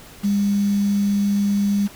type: tone with quantisation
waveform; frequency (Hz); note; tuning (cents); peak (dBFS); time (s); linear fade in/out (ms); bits
sine; 201.9; G#3; -49; -16; 0.23-1.88; 20; 6
effects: pink hiss -43 dBFS RMS until 1.95 s